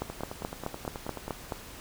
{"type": "two click trains", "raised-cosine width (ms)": 1, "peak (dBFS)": [-17, -22], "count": [8, 12], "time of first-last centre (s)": [[0.02, 1.522], [0.1, 1.28]], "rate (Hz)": [4.66, 9.32], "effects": ["pink hiss -46 dBFS RMS until 1.8 s"]}